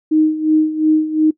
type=tone with tremolo; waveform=sine; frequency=311.1 Hz; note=D#4; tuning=in tune; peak=-8 dBFS; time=0.11-1.31 s; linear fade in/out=10 ms; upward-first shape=sine; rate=2.8 Hz; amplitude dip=75%; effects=noise-tail reverb RT60 0.1 s tail -20 dB re dry